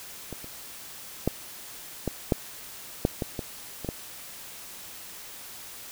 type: clicks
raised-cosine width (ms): 2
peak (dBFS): -22 / -28 / -9 / -13 / -7 / -7 / -14 / -17 / -21 / -15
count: 10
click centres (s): 0.327 / 0.444 / 1.276 / 2.077 / 2.322 / 3.051 / 3.222 / 3.392 / 3.847 / 3.889
effects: white hiss -43 dBFS RMS until 5.91 s